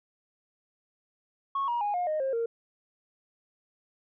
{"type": "tone with pitch steps", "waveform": "sine", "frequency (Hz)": [1100, 952.1, 824.1, 713.3, 617.4, 534.3, 462.5], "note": ["C#6", "A#5", "G#5", "F5", "D#5", "C5", "A#4"], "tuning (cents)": [-14, 36, -14, 36, -14, 36, -14], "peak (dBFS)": -25, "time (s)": [1.55, 2.46], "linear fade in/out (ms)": 5, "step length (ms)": 130, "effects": ["tanh soft clip ceiling -23 dBFS"]}